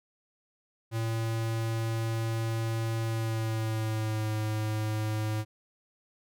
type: tone with pitch glide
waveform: square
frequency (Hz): 113.2 to 108.03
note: A2 to A2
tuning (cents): +50 to -31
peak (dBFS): -29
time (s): 0.91-5.45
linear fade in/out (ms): 50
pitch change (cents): -81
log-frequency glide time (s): 3.05-4.32
effects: none